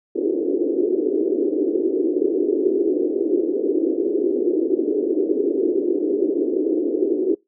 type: band-pass noise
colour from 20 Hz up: white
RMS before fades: -20 dBFS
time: 0.15-7.35 s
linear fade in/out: 10 ms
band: 310 to 410 Hz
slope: 48 dB/octave
effects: noise-tail reverb RT60 0.2 s tail -25 dB re dry